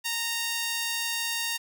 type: tone with high-pass filter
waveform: sawtooth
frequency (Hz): 926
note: A#5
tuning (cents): -12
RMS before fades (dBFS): -30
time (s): 0.04-1.58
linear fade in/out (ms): 20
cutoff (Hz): 2500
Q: 0.8
effects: none